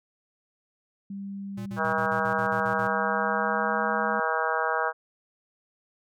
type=tone with pitch glide; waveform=sine; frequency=197.8 to 210.8 Hz; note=G3 to G#3; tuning=+16 to +26 cents; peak=-33 dBFS; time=1.1-4.2 s; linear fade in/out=5 ms; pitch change=+110 cents; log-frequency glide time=2.88-3.82 s
type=tone bursts; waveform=square; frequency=116.54 Hz; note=A#2; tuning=in tune; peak=-37 dBFS; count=10; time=1.57-2.877 s; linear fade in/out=10 ms; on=92 ms; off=43 ms
type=harmonic tone; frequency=160 Hz; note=D#3; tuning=49 cents sharp; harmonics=3 / 4 / 5 / 6 / 7 / 8 / 9 / 10; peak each=-32 / -32 / -32 / -32 / -32 / -32 / -32 / -32 dBFS; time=1.76-4.93 s; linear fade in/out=50 ms
effects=none